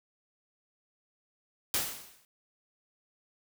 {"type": "noise with exponential decay", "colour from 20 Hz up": "white", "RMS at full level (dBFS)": -27, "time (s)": [1.74, 2.25], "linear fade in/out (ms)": 1, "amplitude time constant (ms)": 110, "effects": []}